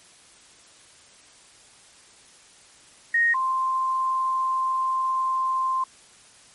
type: tone pair in turn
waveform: sine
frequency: 1864.7 / 1046.5 Hz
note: A#6 / C6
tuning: 0 / 0 cents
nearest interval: minor seventh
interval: 1000 cents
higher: first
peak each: -17 / -21 dBFS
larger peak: first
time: 3.14-3.34 / 3.34-5.84 s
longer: second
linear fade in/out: 5 ms
effects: white hiss -52 dBFS RMS until 6.54 s + MP3 48 kbps